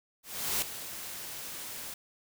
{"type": "noise with ADSR envelope", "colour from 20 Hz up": "white", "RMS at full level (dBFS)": -29, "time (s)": [0.23, 1.94], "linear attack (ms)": 390, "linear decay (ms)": 5, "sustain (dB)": -12, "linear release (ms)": 5, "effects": []}